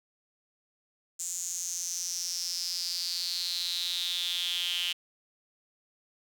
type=tone with high-pass filter sweep; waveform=sawtooth; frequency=175.7 Hz; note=F3; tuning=11 cents sharp; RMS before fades=-33 dBFS; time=1.19-4.93 s; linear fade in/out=10 ms; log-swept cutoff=7200 to 3000 Hz; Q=7.4; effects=none